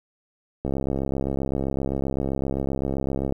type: click train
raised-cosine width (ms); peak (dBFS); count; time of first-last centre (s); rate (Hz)
2; -13; 182; 0.65-3.324; 67.7
effects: 9-bit